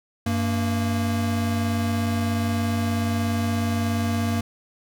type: tone pair together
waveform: square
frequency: 95.95 / 231 Hz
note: G2 / A#3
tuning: -37 / -16 cents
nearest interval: octave + minor third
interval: 1521 cents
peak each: -25 dBFS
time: 0.26-4.41 s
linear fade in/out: 5 ms
effects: none